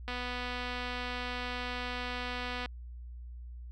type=click train; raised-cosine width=0.3 ms; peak=-22 dBFS; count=638; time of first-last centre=0.08-2.659 s; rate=247 Hz; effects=added 60 Hz sine -42 dBFS peak until 3.71 s